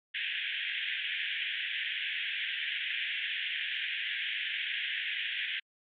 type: band-pass noise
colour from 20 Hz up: white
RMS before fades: -35 dBFS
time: 0.14-5.6 s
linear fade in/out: 10 ms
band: 1600 to 3400 Hz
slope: 96 dB/octave
effects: AAC 64 kbps